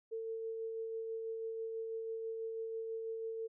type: tone with tremolo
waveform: sine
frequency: 450 Hz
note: A4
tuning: 39 cents sharp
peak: -37 dBFS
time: 0.11-3.48 s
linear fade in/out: 20 ms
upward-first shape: sine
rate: 6.1 Hz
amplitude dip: 25%
effects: none